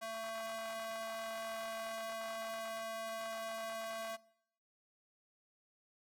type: tone with high-pass filter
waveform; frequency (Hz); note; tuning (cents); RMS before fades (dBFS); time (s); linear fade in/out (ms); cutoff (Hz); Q
square; 223.9; A3; +30; -43; 0.01-4.17; 20; 750; 1.7
effects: noise-tail reverb RT60 0.7 s tail -21 dB re dry + AAC 64 kbps